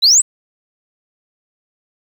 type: exponential sweep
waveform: sine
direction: up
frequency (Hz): 3810 to 8372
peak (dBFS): -5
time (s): 0.02-0.22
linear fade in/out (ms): 20
effects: tanh soft clip ceiling -4 dBFS + 7-bit